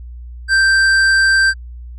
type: tone with hard clipping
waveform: triangle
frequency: 1568 Hz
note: G6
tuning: in tune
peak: -11 dBFS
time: 0.48-1.54 s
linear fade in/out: 50 ms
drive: 14 dB
effects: added 60 Hz sine -29 dBFS peak until 1.98 s + low-pass 10000 Hz 12 dB/octave